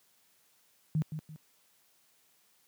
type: tone with echo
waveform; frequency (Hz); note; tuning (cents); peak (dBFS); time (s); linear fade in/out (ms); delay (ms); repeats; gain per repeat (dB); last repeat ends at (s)
sine; 155.6; D#3; 0; -25; 0.95-1.02; 0; 170; 2; -9; 1.36
effects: white hiss -68 dBFS RMS until 2.67 s + high-pass 100 Hz 12 dB/octave